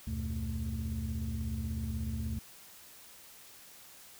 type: tone cluster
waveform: sine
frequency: 73 / 89.4 / 119.9 / 221.1 Hz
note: D2 / F2 / A#2 / A3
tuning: -10 / +41 / +49 / +9 cents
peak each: -35 / -39 / -39 / -38 dBFS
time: 0.07-2.39 s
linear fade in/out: 5 ms
effects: tanh soft clip ceiling -27 dBFS + white hiss -54 dBFS RMS until 4.19 s